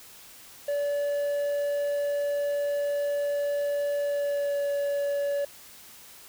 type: tone with pitch glide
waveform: triangle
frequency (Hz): 575 to 569.1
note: D5 to C#5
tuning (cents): -37 to +45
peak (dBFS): -23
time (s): 0.68-5.45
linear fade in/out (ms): 5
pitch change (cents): -18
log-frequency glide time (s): 4-4.65
effects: white hiss -49 dBFS RMS until 6.28 s